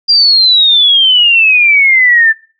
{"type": "exponential sweep", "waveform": "sine", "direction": "down", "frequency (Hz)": [4821, 1760], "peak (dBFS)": -4, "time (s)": [0.08, 2.33], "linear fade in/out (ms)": 20, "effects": ["noise-tail reverb RT60 0.4 s tail -24 dB re dry"]}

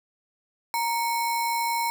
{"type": "tone with sample-and-hold", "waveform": "sine", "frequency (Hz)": 932.3, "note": "A#5", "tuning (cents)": 0, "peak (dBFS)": -23, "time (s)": [0.74, 1.9], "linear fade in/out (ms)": 0, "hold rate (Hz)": 3150, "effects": []}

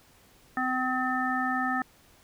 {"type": "harmonic tone", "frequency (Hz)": 256, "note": "C4", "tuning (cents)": -38, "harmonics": [1, 3, 5, 7], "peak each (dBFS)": [-31, -31, -31, -31], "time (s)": [0.57, 1.82], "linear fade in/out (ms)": 2, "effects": ["pink hiss -59 dBFS RMS until 2.23 s"]}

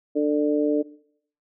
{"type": "harmonic tone", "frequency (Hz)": 148.3, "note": "D3", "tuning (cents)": 17, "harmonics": [2, 3, 4], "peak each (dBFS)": [-21, -23, -27], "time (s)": [0.15, 0.83], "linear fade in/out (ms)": 20, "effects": ["noise-tail reverb RT60 0.6 s tail -19 dB re dry"]}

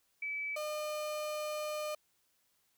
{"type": "tone pair in turn", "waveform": ["sine", "35% pulse"], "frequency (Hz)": [2300, 605.9], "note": ["D7", "D#5"], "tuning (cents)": [-37, -46], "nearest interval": "octave + major seventh", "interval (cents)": 2309, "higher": "first", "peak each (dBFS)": [-35, -34], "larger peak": "second", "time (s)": [[0.22, 0.56], [0.56, 1.95]], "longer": "second", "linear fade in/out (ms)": 5, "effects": ["white hiss -75 dBFS RMS until 2.77 s"]}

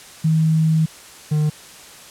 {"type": "tone pair in turn", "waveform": ["sine", "triangle"], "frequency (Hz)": [159, 151.75], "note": ["D#3", "D#3"], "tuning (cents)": [38, -43], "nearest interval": "minor second", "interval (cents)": 81, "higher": "first", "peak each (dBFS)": -13, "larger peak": "neither", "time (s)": [[0.24, 0.86], [1.31, 1.5]], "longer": "first", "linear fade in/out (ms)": 10, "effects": ["white hiss -41 dBFS RMS until 2.1 s", "low-pass 10000 Hz 12 dB/octave"]}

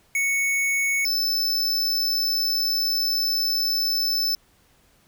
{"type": "tone pair in turn", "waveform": "square", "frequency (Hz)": [2217, 5273], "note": ["C#7", "E8"], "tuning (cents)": [0, 0], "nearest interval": "octave + minor third", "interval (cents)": 1500, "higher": "second", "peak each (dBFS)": -21, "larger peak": "neither", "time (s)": [[0.15, 1.05], [1.05, 4.35]], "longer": "second", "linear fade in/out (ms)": 2, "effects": ["pink hiss -60 dBFS RMS until 5.07 s"]}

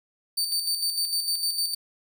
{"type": "tone with tremolo", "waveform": "sawtooth", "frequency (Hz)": 4584, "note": "D8", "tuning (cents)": -43, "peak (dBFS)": -20, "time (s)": [0.37, 1.75], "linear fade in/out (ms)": 10, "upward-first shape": "square", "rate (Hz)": 6.6, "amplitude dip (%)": 50, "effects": []}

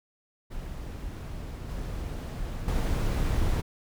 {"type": "noise with level steps", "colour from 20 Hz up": "brown", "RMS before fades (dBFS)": [-37, -34, -26], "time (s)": [0.5, 3.62], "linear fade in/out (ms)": 20, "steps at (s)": [1.69, 2.68], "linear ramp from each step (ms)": 2, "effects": []}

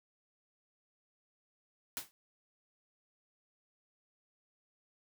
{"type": "noise with exponential decay", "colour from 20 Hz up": "white", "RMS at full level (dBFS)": -35, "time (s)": [1.97, 2.11], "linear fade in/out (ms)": 0, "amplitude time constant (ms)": 30, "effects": []}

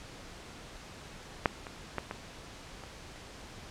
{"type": "clicks", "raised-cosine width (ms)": 0.5, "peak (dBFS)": [-8, -25, -17, -21, -30], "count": 5, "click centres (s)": [1.458, 1.668, 1.983, 2.111, 2.837], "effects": ["pink hiss -48 dBFS RMS until 3.7 s", "low-pass 7000 Hz 12 dB/octave"]}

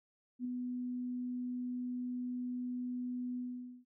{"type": "tone with ADSR envelope", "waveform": "sine", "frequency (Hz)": 248.1, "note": "B3", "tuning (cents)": 8, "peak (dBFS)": -33, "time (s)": [0.39, 3.85], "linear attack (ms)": 59, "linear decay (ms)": 4, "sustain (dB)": -3, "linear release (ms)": 480, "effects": []}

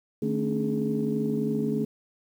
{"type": "tone cluster", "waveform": "sine", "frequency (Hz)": [152.7, 221.2, 273.1, 296.3, 420.4], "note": ["D#3", "A3", "C#4", "D4", "G#4"], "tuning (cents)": [-32, 9, -26, 15, 21], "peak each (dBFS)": [-32, -27, -31, -35, -30], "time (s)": [0.22, 1.85], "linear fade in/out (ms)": 5, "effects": ["tanh soft clip ceiling -14 dBFS", "9-bit"]}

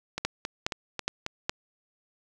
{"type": "two click trains", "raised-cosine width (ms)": 0.2, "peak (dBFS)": [-14, -9], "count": [5, 4], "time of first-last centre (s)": [[0.18, 1.264], [0.25, 1.495]], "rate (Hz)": [3.69, 2.41], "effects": []}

